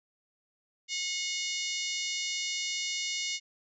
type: harmonic tone with a mistuned harmonic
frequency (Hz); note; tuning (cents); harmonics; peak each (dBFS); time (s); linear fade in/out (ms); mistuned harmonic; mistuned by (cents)
725; F#5; -35; 3 / 4 / 5 / 6 / 7 / 8 / 9 / 10; -37 / -38 / -39 / -40 / -40 / -41 / -42 / -42; 0.88-3.4; 50; 9; -30
effects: none